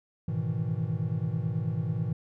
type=chord; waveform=triangle; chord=E major seventh; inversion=first; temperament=equal with one note detuned; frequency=105.64 / 123.47 / 155.56 / 164.81 Hz; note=G#2 / B2 / D#3 / E3; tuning=+30 / 0 / 0 / 0 cents; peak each=-31 dBFS; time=0.28-2.13 s; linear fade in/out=5 ms; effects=none